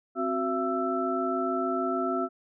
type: tone cluster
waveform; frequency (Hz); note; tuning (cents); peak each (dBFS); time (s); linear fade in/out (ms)
sine; 263.1 / 369.7 / 676 / 1325; C4 / F#4 / E5 / E6; +10 / -1 / +43 / +9; -31; 0.15-2.29; 50
effects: none